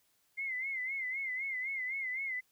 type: tone with vibrato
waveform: sine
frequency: 2093 Hz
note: C7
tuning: in tune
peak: -34 dBFS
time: 0.37-2.41 s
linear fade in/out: 20 ms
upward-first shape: sine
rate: 3.9 Hz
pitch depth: 87 cents each way
effects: white hiss -73 dBFS RMS until 2.51 s